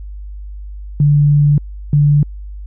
sine tone bursts at uneven times, 146 Hz, D3, 10 cents flat, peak -7 dBFS, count 2, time 1-1.58 / 1.93-2.23 s, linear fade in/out 2 ms, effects added 50 Hz sine -26 dBFS peak until 2.66 s

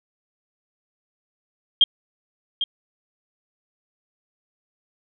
sine tone with echo, 3217 Hz, G7, 44 cents sharp, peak -10 dBFS, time 1.81-1.84 s, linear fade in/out 2 ms, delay 800 ms, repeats 1, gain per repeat -10 dB, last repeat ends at 2.64 s, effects none

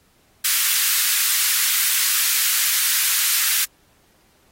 white high-pass noise, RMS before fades -19 dBFS, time 0.44-3.65 s, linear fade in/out 10 ms, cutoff 1400 Hz, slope 24 dB/octave, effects pink hiss -59 dBFS RMS until 4.51 s + AAC 48 kbps

